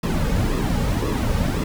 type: noise with flanger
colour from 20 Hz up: brown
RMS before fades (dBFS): -21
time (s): 0.03-1.64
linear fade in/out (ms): 5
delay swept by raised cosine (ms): 1.3 to 3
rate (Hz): 1.9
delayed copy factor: -0.65
effects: none